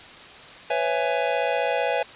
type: chord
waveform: square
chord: C# minor seventh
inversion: third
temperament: just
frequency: 498.9 / 554.4 / 665.2 / 831.5 Hz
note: B4 / C#5 / E5 / G#5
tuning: +17 / 0 / +16 / +2 cents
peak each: -28 dBFS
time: 0.7-2.03 s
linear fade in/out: 5 ms
effects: white hiss -43 dBFS RMS until 2.15 s + resampled to 8000 Hz